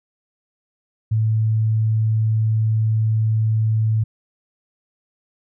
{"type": "tone", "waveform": "sine", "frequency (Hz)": 110, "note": "A2", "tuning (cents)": 0, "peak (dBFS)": -15, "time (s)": [1.11, 4.04], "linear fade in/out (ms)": 10, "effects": []}